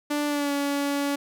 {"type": "tone with pitch glide", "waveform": "sawtooth", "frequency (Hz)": [293.7, 283.5], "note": ["D4", "C#4"], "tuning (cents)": [0, 39], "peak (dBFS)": -20, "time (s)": [0.1, 1.16], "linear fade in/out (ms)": 10, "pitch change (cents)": -61, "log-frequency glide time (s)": [0.27, 0.52], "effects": []}